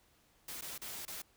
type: noise with dropouts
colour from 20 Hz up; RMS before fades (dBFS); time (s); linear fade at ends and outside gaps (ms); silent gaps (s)
white; -44; 0.48-1.22; 5; 0.611-0.621 / 0.78-0.816 / 1.053-1.078
effects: pink hiss -69 dBFS RMS until 1.36 s